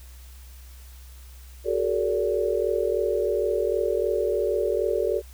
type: tone cluster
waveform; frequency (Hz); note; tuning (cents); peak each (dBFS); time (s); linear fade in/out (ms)
sine; 374.2 / 417.9 / 460.7 / 574; F#4 / G#4 / A#4 / D5; +20 / +11 / -20 / -40; -27; 1.64-5.22; 50
effects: added 63 Hz sine -42 dBFS peak until 5.33 s + white hiss -53 dBFS RMS until 5.33 s